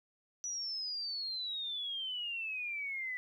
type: exponential sweep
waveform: sine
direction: down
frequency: 5920 to 1975.5 Hz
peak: -36 dBFS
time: 0.44-3.17 s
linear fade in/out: 0 ms
effects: 12-bit